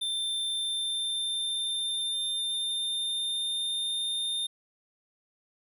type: tone with pitch glide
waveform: square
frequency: 3571 to 3629 Hz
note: A7 to A#7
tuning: +25 to -47 cents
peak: -29 dBFS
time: 0.01-4.47 s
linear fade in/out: 10 ms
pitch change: +28 cents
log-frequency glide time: 0.45-4.06 s
effects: none